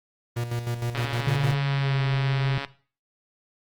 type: tone with tremolo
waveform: 45% pulse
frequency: 119 Hz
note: A#2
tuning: 36 cents sharp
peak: -25 dBFS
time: 0.36-1.55 s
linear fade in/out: 10 ms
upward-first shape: square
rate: 6.5 Hz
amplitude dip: 60%
type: click train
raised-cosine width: 0.3 ms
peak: -15 dBFS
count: 237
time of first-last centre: 0.95-2.648 s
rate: 139 Hz
type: tone with pitch glide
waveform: triangle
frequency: 142.6 to 133.05 Hz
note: C#3 to C3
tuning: +49 to +29 cents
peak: -19 dBFS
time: 1.27-2.58 s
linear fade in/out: 2 ms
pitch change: -120 cents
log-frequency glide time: 1.54-2.03 s
effects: noise-tail reverb RT60 0.4 s tail -17 dB re dry + Opus 24 kbps